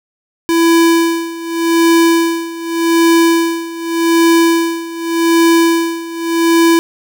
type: tone with tremolo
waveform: square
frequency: 333.2 Hz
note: E4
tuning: 19 cents sharp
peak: -7 dBFS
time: 0.49-6.79 s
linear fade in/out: 0 ms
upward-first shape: sine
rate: 0.85 Hz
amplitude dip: 85%
effects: none